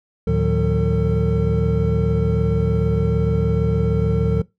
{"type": "tone cluster", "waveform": "triangle", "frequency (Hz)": [75.9, 113.2, 155.6, 182.2, 449.7], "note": ["D#2", "A2", "D#3", "F#3", "A4"], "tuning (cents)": [-42, 50, 0, -26, 38], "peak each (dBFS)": -20, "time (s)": [0.27, 4.42], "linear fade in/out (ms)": 5, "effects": ["noise-tail reverb RT60 0.2 s tail -21 dB re dry"]}